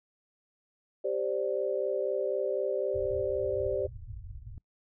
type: chord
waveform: sine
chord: G suspended fourth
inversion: none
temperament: equal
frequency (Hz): 392 / 523.3 / 587.3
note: G4 / C5 / D5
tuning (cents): 0 / 0 / 0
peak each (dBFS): -32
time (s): 1.04-3.87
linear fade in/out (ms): 10
type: low-pass noise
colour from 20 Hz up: white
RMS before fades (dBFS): -43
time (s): 2.94-4.58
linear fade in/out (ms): 2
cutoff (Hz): 120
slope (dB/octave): 96
effects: noise-tail reverb RT60 0.1 s tail -23 dB re dry